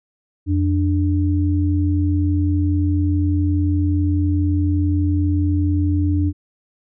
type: tone pair together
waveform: sine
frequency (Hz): 87.6 / 294.7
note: F2 / D4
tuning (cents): +6 / +6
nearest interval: octave + major sixth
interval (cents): 2100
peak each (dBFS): -16 / -20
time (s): 0.46-6.33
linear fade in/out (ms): 50
effects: none